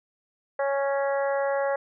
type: harmonic tone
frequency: 277.2 Hz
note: C#4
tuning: in tune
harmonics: 2 / 3 / 4 / 5 / 6 / 7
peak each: -24 / -31 / -36 / -38 / -36 / -39 dBFS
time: 0.59-1.76 s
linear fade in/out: 5 ms
effects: none